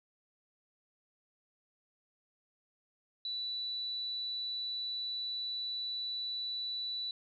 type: tone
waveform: sine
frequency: 3960 Hz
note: B7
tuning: 4 cents sharp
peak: -35 dBFS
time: 3.25-7.11 s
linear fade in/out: 2 ms
effects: none